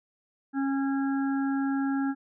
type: harmonic tone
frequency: 273.4 Hz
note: C#4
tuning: 24 cents flat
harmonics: 1 / 3 / 5 / 6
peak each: -25 / -37 / -40 / -40 dBFS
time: 0.53-2.15 s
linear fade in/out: 50 ms
effects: none